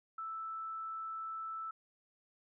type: tone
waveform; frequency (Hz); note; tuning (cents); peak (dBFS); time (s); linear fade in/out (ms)
sine; 1318.5; E6; 0; -39; 0.18-1.71; 5
effects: none